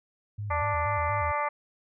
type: tone with vibrato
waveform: sine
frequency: 92.5 Hz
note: F#2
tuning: in tune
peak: -31 dBFS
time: 0.38-1.32 s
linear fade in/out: 10 ms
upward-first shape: square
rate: 4.2 Hz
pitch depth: 200 cents each way
type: harmonic tone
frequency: 293.7 Hz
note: D4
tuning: in tune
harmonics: 2 / 3 / 4 / 5 / 6 / 7 / 8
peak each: -33 / -30 / -30 / -43 / -41 / -35 / -43 dBFS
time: 0.5-1.49 s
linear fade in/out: 10 ms
effects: none